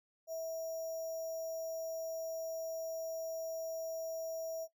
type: tone with sample-and-hold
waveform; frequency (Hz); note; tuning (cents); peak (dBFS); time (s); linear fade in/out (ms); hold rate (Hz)
sine; 650; E5; -24; -37; 0.27-4.68; 50; 6300
effects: noise-tail reverb RT60 0.1 s tail -17 dB re dry